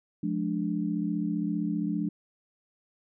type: chord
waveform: sine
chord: D diminished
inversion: first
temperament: just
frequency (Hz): 176.2 / 211.4 / 293.7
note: F3 / Ab3 / D4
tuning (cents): +16 / +31 / 0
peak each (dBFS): -31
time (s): 0.23-2.09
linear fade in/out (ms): 5
effects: none